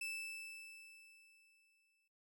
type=tone with exponential decay; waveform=40% pulse; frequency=2637 Hz; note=E7; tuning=in tune; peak=-39 dBFS; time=0.01-2.08 s; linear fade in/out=5 ms; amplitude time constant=450 ms; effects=noise-tail reverb RT60 0.4 s tail -21 dB re dry